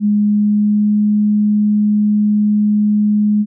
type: tone with pitch glide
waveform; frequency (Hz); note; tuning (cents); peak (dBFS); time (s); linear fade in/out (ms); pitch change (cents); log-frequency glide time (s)
sine; 207.7 to 209.4; G#3 to G#3; 0 to +15; -10; 0-3.46; 50; +15; 0.16-0.99
effects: none